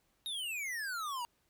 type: exponential sweep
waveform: square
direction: down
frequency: 3790 to 928 Hz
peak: -37 dBFS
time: 0.26-1.25 s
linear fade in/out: 0 ms
effects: pink hiss -75 dBFS RMS until 1.49 s